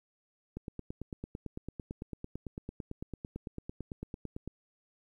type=click train; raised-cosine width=3 ms; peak=-26 dBFS; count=36; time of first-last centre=0.57-4.476 s; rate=8.96 Hz; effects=11-bit